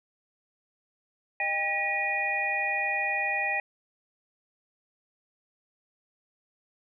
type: tone cluster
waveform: sine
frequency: 617 / 798 / 1914 / 2455 Hz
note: D#5 / G5 / A#6 / D#7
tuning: -15 / +31 / +45 / -24 cents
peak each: -38 / -32 / -30 / -29 dBFS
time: 1.4-3.6 s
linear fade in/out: 2 ms
effects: none